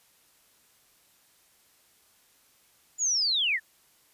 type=linear sweep; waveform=sine; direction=down; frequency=7040 to 1680 Hz; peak=-23 dBFS; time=2.98-3.6 s; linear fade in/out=50 ms; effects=white hiss -63 dBFS RMS until 4.13 s + resampled to 32000 Hz